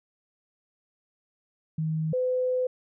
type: tone pair in turn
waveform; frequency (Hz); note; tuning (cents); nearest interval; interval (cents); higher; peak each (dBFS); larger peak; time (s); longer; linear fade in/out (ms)
sine; 158 / 506.7; D#3 / B4; +27 / +44; octave + minor sixth; 2017; second; -25 / -23; second; 1.78-2.13 / 2.13-2.67; second; 5
effects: none